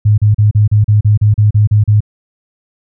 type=tone bursts; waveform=sine; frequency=105.4 Hz; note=G#2; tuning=26 cents sharp; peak=-5 dBFS; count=12; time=0.05-2.006 s; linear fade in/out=10 ms; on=130 ms; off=36 ms; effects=none